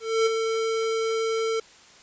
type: tone with ADSR envelope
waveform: square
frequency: 448.2 Hz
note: A4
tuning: 32 cents sharp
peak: -18 dBFS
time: 0-1.6 s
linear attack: 260 ms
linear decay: 20 ms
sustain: -6 dB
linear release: 5 ms
effects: white hiss -51 dBFS RMS until 2.02 s + resampled to 16000 Hz